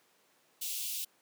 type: high-pass noise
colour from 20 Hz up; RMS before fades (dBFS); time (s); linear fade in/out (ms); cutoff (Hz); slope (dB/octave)
white; -37; 0.61-1.05; 10; 2600; 48
effects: pink hiss -68 dBFS RMS until 1.21 s + high-pass 300 Hz 12 dB/octave